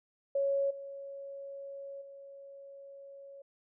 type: tone with level steps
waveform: sine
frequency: 554.4 Hz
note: C#5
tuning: in tune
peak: -27 / -41 / -47 dBFS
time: 0.35-3.42 s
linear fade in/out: 5 ms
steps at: 0.7 / 2.01 s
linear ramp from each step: 10 ms
effects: none